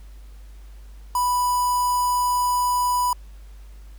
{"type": "tone with notch filter", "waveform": "square", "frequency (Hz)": 987.8, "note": "B5", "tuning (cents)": 0, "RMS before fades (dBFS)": -21, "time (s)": [1.15, 3.13], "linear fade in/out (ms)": 2, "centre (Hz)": 3200, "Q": 0.92, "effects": ["added 50 Hz sine -39 dBFS peak until 3.98 s", "pink hiss -57 dBFS RMS until 3.98 s"]}